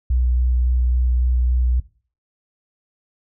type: tone with vibrato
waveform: sine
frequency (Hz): 61.74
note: B1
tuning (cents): 0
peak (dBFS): -15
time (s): 0.1-1.8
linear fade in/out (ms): 5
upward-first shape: square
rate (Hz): 3.6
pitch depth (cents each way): 10
effects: noise-tail reverb RT60 0.4 s tail -17 dB re dry